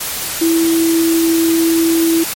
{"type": "tone in noise", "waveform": "sine", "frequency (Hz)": 329.6, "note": "E4", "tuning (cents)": 0, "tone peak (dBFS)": -10, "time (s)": [0.41, 2.24], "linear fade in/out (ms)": 10, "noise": "white", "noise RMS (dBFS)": -21, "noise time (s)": [0, 2.34], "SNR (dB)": 8, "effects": ["MP3 64 kbps"]}